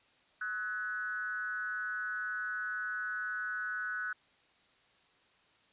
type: tone with frequency modulation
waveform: sine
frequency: 1489 Hz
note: F#6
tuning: 11 cents sharp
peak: -34 dBFS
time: 0.41-4.13 s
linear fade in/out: 5 ms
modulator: 202 Hz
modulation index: 0.69
effects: white hiss -67 dBFS RMS until 5.72 s + resampled to 8000 Hz